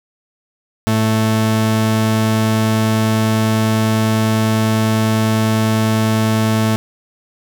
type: tone pair together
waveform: 45% pulse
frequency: 110 / 220 Hz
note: A2 / A3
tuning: 0 / 0 cents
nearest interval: octave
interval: 1200 cents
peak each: -16 dBFS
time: 0.87-6.76 s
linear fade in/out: 0 ms
effects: none